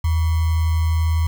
sine tone with sample-and-hold, 81 Hz, E2, 30 cents flat, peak -15 dBFS, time 0.04-1.27 s, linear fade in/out 5 ms, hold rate 1050 Hz, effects none

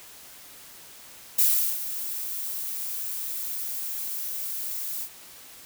violet noise with ADSR envelope, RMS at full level -19 dBFS, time 1.38-5.09 s, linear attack 9 ms, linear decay 390 ms, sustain -13 dB, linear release 64 ms, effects white hiss -47 dBFS RMS until 5.65 s

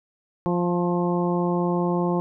harmonic tone with a mistuned harmonic, 175.3 Hz, F3, 7 cents sharp, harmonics 1 / 2 / 3 / 4 / 5 / 6, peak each -23 / -25 / -30 / -33 / -31 / -33 dBFS, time 0.46-2.2 s, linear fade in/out 0 ms, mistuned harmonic 6, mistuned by +23 cents, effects none

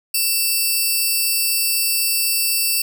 10% pulse tone pair together, 2656 / 4632 Hz, E7 / D8, +12 / -25 cents, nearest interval minor seventh, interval 963 cents, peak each -12 dBFS, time 0.14-2.82 s, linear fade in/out 5 ms, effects none

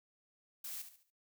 blue noise with echo, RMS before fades -44 dBFS, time 0.64-0.82 s, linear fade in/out 5 ms, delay 71 ms, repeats 4, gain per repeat -9 dB, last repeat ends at 1.104 s, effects noise-tail reverb RT60 0.2 s tail -21 dB re dry

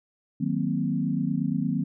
sine chord, C half-diminished seventh, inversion first, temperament equal, 155.56 / 185 / 233.1 / 261.6 Hz, Eb3 / Gb3 / Bb3 / C4, 0 / 0 / 0 / 0 cents, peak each -29 dBFS, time 0.4-1.84 s, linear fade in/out 10 ms, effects none

